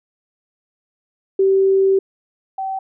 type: tone pair in turn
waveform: sine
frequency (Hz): 386.5 / 769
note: G4 / G5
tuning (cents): -24 / -33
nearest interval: octave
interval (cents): 1191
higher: second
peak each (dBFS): -11 / -21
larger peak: first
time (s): 1.39-1.99 / 2.58-2.79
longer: first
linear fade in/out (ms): 5
effects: none